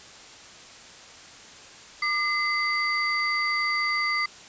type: tone cluster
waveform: sine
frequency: 1196 / 2050 / 4643 Hz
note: D6 / C7 / D8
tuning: +31 / -36 / -21 cents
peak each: -28 / -25 / -31 dBFS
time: 2.02-4.26 s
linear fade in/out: 5 ms
effects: white hiss -46 dBFS RMS until 4.48 s + resampled to 16000 Hz